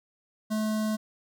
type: tone with notch filter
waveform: square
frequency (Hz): 215.9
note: A3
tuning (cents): -33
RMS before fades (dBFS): -28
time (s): 0.5-0.97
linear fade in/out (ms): 20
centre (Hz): 2400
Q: 1.4
effects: none